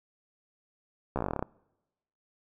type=slowing click train; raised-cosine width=1 ms; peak=-16 dBFS; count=13; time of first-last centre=1.16-1.426 s; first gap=14 ms; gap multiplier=1.08; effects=noise-tail reverb RT60 1.0 s tail -26 dB re dry